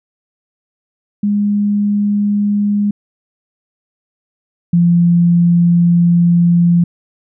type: tone pair in turn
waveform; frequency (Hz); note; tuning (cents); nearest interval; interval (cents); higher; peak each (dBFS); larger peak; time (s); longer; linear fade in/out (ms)
sine; 205.2 / 172.4; G#3 / F3; -21 / -22; minor third; 301; first; -11 / -7; second; 1.23-2.91 / 4.73-6.84; second; 5
effects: none